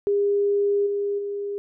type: tone with level steps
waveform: sine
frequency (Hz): 404.9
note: G#4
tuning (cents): -44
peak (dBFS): -18 / -22 / -26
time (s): 0.07-1.58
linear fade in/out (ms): 0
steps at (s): 0.86 / 1.18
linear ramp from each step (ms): 10
effects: none